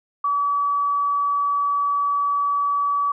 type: tone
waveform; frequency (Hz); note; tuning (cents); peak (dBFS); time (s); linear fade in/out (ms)
sine; 1144; D6; -46; -18; 0.24-3.12; 5
effects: none